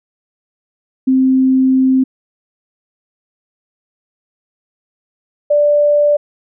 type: tone pair in turn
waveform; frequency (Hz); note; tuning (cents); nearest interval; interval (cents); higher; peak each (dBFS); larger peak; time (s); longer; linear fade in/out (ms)
sine; 261.6 / 587.3; C4 / D5; 0 / 0; octave + major second; 1400; second; -8; neither; 1.07-2.04 / 5.5-6.17; first; 10
effects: none